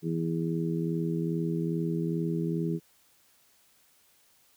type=harmonic tone; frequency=82.41 Hz; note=E2; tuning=in tune; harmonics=2 / 3 / 4 / 5; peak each=-29 / -37 / -33 / -36 dBFS; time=0.02-2.8 s; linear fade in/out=50 ms; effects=white hiss -64 dBFS RMS until 4.56 s